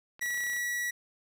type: clicks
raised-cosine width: 0.3 ms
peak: -33 dBFS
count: 12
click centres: 0.194 / 0.225 / 0.26 / 0.305 / 0.344 / 0.375 / 0.406 / 0.437 / 0.467 / 0.499 / 0.533 / 0.565 s
type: tone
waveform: 45% pulse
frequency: 1936 Hz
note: B6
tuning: 35 cents flat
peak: -30 dBFS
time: 0.21-0.91 s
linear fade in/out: 10 ms
effects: none